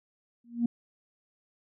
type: tone with exponential growth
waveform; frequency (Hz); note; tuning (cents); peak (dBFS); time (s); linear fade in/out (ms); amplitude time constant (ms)
sine; 236.3; A#3; +24; -19; 0.44-0.66; 5; 46
effects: tanh soft clip ceiling -17 dBFS